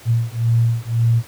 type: beating tone pair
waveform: sine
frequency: 115.2 / 117.1 Hz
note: A#2 / A#2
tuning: -20 / +8 cents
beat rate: 1.9 Hz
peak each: -17 dBFS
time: 0.05-1.23 s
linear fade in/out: 50 ms
effects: pink hiss -42 dBFS RMS until 1.27 s + high-pass 60 Hz 12 dB/octave